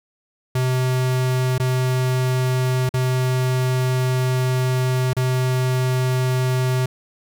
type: tone with dropouts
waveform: square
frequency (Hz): 128.2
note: C3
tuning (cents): -35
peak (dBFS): -18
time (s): 0.55-6.86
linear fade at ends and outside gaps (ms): 5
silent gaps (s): 1.581-1.598 / 2.892-2.939 / 5.133-5.166
effects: none